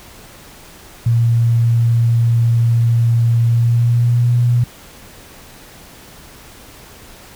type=tone with pitch glide; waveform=sine; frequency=116.7 to 120.89 Hz; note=A#2 to B2; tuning=+2 to -37 cents; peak=-10 dBFS; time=1.06-4.64 s; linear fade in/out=5 ms; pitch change=+61 cents; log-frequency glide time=3.48-4.33 s; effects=pink hiss -40 dBFS RMS until 7.35 s